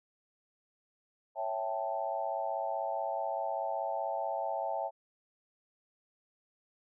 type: chord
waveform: sine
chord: A dominant seventh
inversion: first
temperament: equal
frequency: 554.4 / 659.3 / 784 / 880 Hz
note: C#5 / E5 / G5 / A5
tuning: 0 / 0 / 0 / 0 cents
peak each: -39 / -36 / -37 / -38 dBFS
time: 1.35-4.91 s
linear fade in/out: 50 ms
effects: none